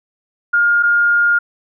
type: tone pair in turn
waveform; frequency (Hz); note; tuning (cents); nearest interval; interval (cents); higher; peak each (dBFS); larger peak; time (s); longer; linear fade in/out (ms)
sine; 1416 / 1416; F6 / F6; +23 / +23; unison; 0; neither; -10; neither; 0.53-0.83 / 0.83-1.39; second; 10
effects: none